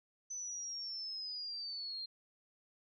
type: linear sweep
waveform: sine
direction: down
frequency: 6060 to 4168 Hz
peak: -40 dBFS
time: 0.3-2.06 s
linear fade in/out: 10 ms
effects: none